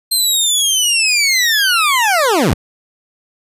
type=linear sweep; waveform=20% pulse; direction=down; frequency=4186 to 49.17 Hz; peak=-6 dBFS; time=0.11-2.54 s; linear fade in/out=10 ms; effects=resampled to 32000 Hz